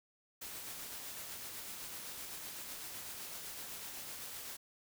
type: noise with tremolo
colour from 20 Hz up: white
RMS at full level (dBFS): -45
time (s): 0.41-4.57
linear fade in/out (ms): 10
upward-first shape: sine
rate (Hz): 7.9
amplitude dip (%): 25
effects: none